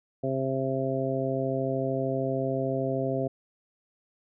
harmonic tone, 133.2 Hz, C3, 31 cents sharp, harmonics 1 / 2 / 3 / 4 / 5, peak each -32 / -32 / -32 / -32 / -32 dBFS, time 0.23-3.28 s, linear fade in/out 10 ms, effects none

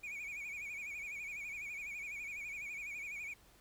triangle tone with vibrato, 2340 Hz, D7, 7 cents flat, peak -40 dBFS, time 0.03-3.34 s, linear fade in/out 10 ms, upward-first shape sine, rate 12 Hz, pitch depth 100 cents each way, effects added 50 Hz sine -69 dBFS peak until 3.6 s + pink hiss -65 dBFS RMS until 3.6 s

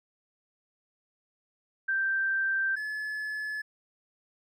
sine / triangle tone pair in turn, 1568 / 1717.2 Hz, G6 / A6, 0 / -43 cents, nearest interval major second, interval 157 cents, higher second, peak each -25 / -30 dBFS, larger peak first, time 1.88-2.76 / 2.76-3.62 s, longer first, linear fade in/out 10 ms, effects none

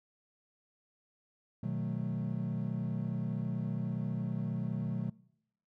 triangle chord, B dominant seventh, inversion none, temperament equal, 123.47 / 155.56 / 185 / 220 Hz, B2 / D#3 / F#3 / A3, 0 / 0 / 0 / 0 cents, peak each -35 / -36 / -35 / -38 dBFS, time 1.63-5.1 s, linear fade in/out 5 ms, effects noise-tail reverb RT60 0.8 s tail -24 dB re dry + tanh soft clip ceiling -22 dBFS

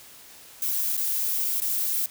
violet noise with dropouts, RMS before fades -26 dBFS, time 0.62-2.06 s, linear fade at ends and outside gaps 2 ms, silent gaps 0.969-0.975 / 1.603-1.618 s, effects white hiss -48 dBFS RMS until 2.1 s

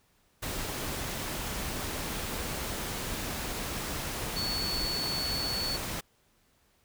sine tone in noise, 4435 Hz, C#8, in tune, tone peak -31 dBFS, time 4.36-5.77 s, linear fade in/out 10 ms, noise pink, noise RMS -35 dBFS, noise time 0.42-6.01 s, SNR +1 dB, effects pink hiss -68 dBFS RMS until 6.84 s

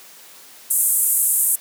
pink band-pass noise, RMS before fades -18 dBFS, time 0.7-1.56 s, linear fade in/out 10 ms, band 8300 to 14000 Hz, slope 48 dB/octave, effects white hiss -44 dBFS RMS until 1.6 s + high-pass 200 Hz 12 dB/octave

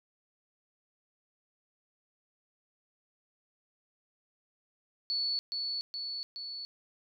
sine tone with echo, 4435 Hz, C#8, in tune, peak -29 dBFS, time 5.1-5.39 s, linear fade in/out 0 ms, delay 420 ms, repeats 3, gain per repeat -3 dB, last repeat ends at 6.65 s, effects none

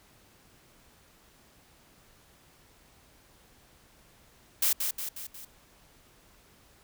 blue noise with echo, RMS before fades -25 dBFS, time 4.62-4.73 s, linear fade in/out 5 ms, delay 180 ms, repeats 4, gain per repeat -5 dB, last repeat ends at 5.45 s, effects pink hiss -60 dBFS RMS until 6.83 s

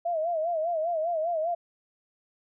sine tone with vibrato, 659.3 Hz, E5, in tune, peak -25 dBFS, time 0.05-1.55 s, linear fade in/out 10 ms, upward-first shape sine, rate 5 Hz, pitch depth 110 cents each way, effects none

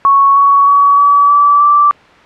sine tone with pitch steps, 1108.7 / 1120.3 / 1132 / 1143.8 / 1155.8 / 1167.9 Hz, C#6 / C#6 / C#6 / D6 / D6 / D6, 0 / +18 / +36 / -46 / -28 / -10 cents, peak -4 dBFS, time 0.05-1.91 s, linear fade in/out 0 ms, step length 310 ms, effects white hiss -40 dBFS RMS until 2.25 s + low-pass 2000 Hz 12 dB/octave

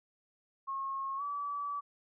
sine tone with pitch glide, 1085 to 1149.5 Hz, C#6 to D6, -37 to -37 cents, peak -34 dBFS, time 0.67-1.81 s, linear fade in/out 20 ms, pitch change +100 cents, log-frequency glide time 1.17-1.22 s, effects none

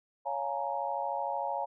sine chord, Bb minor seventh, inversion first, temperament just, 559.4 / 699.2 / 839.1 / 932.3 Hz, Db5 / F5 / Ab5 / Bb5, +16 / +2 / +18 / 0 cents, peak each -37 / -37 / -35 / -36 dBFS, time 0.25-1.66 s, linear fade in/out 20 ms, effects none

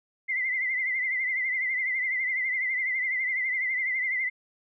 sine tone with vibrato, 2050 Hz, C7, 36 cents flat, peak -25 dBFS, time 0.28-4.3 s, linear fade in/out 20 ms, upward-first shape triangle, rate 12 Hz, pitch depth 80 cents each way, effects none

